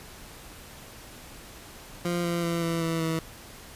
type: tone with pitch steps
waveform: 20% pulse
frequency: 173.8 / 171.41 / 169.05 / 166.72 / 164.42 / 162.16 Hz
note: F3 / F3 / E3 / E3 / E3 / E3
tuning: -8 / -32 / +44 / +20 / -4 / -28 cents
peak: -21 dBFS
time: 2.05-3.19 s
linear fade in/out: 2 ms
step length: 190 ms
effects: pink hiss -46 dBFS RMS until 3.75 s + resampled to 32000 Hz